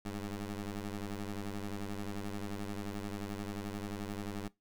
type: ring-modulated tone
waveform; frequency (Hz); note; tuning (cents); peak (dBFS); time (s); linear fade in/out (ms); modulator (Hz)
20% pulse; 100.3; G2; +40; -30; 0.05-4.48; 5; 106
effects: noise-tail reverb RT60 0.2 s tail -21 dB re dry